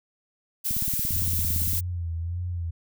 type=noise; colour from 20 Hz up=violet; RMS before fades=-27 dBFS; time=0.64-1.81 s; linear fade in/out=20 ms
type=click train; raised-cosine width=5 ms; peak=-21 dBFS; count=19; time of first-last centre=0.71-1.733 s; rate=17.6 Hz
type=tone with vibrato; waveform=sine; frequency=85.9 Hz; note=F2; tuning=28 cents flat; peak=-27 dBFS; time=1.12-2.71 s; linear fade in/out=10 ms; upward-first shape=sine; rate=1.7 Hz; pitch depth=66 cents each way
effects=none